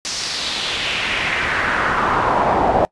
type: noise with band-pass filter sweep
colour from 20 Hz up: brown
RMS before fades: -19 dBFS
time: 0.05-2.85 s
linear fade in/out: 0 ms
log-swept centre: 5700 to 670 Hz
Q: 2.4
effects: noise-tail reverb RT60 0.1 s tail -22 dB re dry + resampled to 24000 Hz